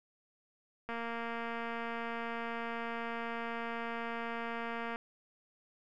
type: click train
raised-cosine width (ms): 0.5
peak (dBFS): -25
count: 945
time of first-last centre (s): 0.89-4.959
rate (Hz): 232
effects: none